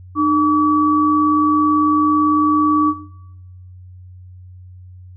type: tone pair together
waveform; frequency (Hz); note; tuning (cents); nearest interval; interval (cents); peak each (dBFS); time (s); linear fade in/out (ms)
sine; 303 / 1144; D#4 / D6; -46 / -46; octave + major seventh; 2300; -15; 0.15-2.94; 50
effects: noise-tail reverb RT60 0.9 s tail -17 dB re dry + added 91 Hz sine -36 dBFS peak until 5.16 s

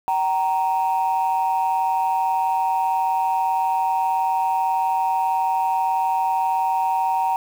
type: tone pair together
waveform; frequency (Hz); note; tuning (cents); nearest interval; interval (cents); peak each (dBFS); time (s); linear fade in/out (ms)
sine; 764.8 / 932.3; G5 / A#5; -43 / 0; minor third; 343; -20 / -19; 0.08-7.36; 0
effects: tanh soft clip ceiling -13 dBFS + 7-bit

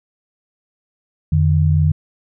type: tone pair together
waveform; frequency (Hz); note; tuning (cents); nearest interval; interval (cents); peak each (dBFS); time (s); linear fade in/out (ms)
sine; 87.3 / 151.62; F2 / D#3; 0 / -44; minor seventh; 956; -14; 1.32-1.92; 5
effects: none

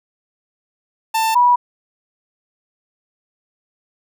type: tone pair in turn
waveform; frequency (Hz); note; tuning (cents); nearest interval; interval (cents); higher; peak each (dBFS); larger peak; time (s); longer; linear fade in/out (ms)
45% pulse / sine; 890 / 974.7; A5 / B5; +20 / -23; major second; 157; second; -15 / -9; second; 1.14-1.35 / 1.35-1.56; neither; 10
effects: none

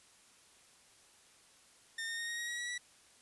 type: tone with pitch steps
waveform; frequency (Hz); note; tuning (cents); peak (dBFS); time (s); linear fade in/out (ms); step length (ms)
sawtooth; 1818 / 1835.9 / 1854.1 / 1872.4 / 1890.8 / 1909.5 / 1928.3 / 1947.4; A#6 / A#6 / A#6 / A#6 / A#6 / A#6 / B6 / B6; -44 / -27 / -10 / +7 / +24 / +41 / -42 / -25; -34; 1.98-2.78; 5; 100
effects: white hiss -63 dBFS RMS until 3.21 s + resampled to 24000 Hz

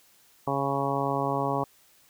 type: harmonic tone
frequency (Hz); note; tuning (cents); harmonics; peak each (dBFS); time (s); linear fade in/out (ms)
138.59; C#3; 0; 1 / 2 / 3 / 4 / 5 / 6 / 7 / 8; -33 / -33 / -33 / -33 / -33 / -33 / -33 / -33; 0.47-1.64; 5
effects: white hiss -60 dBFS RMS until 2.09 s

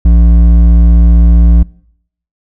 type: tone with hard clipping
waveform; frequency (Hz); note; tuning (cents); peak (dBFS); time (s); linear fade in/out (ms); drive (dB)
sine; 57.7; A#1; -17; -4; 0.05-1.63; 5; 8
effects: noise-tail reverb RT60 0.7 s tail -24 dB re dry

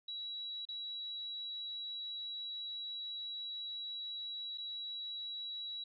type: tone with dropouts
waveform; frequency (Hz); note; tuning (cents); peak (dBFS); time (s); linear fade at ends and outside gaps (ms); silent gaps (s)
sine; 3898; B7; -23; -40; 0.08-5.84; 5; 0.653-0.687 / 4.576-4.581
effects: none

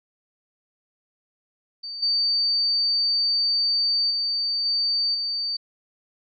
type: tone with level steps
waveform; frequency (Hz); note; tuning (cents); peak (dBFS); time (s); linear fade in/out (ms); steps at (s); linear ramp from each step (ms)
sine; 4600; D8; -37; -31 / -19 / -22 / -20 / -24; 1.83-5.57; 10; 2.02 / 4.1 / 4.65 / 5.14; 10
effects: none

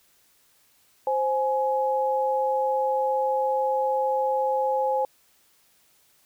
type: tone pair together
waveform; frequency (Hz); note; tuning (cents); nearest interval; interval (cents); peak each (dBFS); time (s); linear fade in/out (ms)
sine; 524.3 / 839; C5 / G#5; +3 / +17; minor sixth; 814; -24; 1.07-5.05; 2
effects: white hiss -62 dBFS RMS until 6.25 s

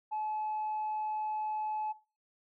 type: tone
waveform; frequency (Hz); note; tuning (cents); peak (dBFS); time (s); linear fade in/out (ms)
sine; 858; A5; -44; -31; 0.11-1.93; 20
effects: noise-tail reverb RT60 0.3 s tail -18 dB re dry + tanh soft clip ceiling -29 dBFS

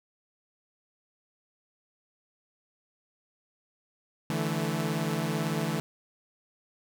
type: chord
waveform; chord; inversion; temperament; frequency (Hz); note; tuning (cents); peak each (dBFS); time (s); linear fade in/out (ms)
sawtooth; D suspended second; none; equal with one note detuned; 146.83 / 164.81 / 218.1; D3 / E3 / A3; 0 / 0 / -15; -29 / -27 / -29; 4.3-5.8; 0
effects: none

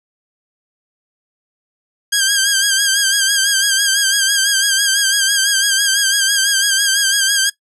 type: tone with vibrato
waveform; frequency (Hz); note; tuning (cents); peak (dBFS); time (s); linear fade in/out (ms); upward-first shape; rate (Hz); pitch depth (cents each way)
10% pulse; 1604; G6; +39; -3; 2.12-7.5; 10; sine; 6; 58
effects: noise-tail reverb RT60 0.1 s tail -18 dB re dry + low-pass 12000 Hz 12 dB/octave

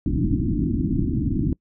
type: low-pass noise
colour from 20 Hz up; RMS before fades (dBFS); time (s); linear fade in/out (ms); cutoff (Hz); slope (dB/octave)
white; -22; 0.06-1.53; 2; 330; 96
effects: noise-tail reverb RT60 0.1 s tail -25 dB re dry

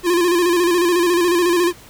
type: tone with vibrato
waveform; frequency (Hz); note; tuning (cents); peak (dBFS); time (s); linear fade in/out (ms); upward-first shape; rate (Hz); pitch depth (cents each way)
square; 349.2; F4; 0; -14; 0.03-1.73; 50; square; 14; 50
effects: pink hiss -43 dBFS RMS until 1.89 s

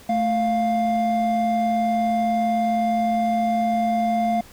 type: tone pair together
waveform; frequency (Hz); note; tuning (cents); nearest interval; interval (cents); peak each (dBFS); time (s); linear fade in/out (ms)
triangle; 220.1 / 700; A3 / F5; +1 / +4; octave + minor sixth; 2003; -21 / -18; 0.09-4.41; 5
effects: pink hiss -47 dBFS RMS until 4.52 s

